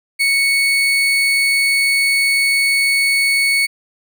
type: tone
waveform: 35% pulse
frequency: 2217 Hz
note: C#7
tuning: in tune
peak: -11 dBFS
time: 0.19-3.67 s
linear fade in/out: 20 ms
effects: none